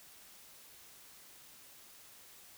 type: silence
effects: white hiss -57 dBFS RMS until 2.57 s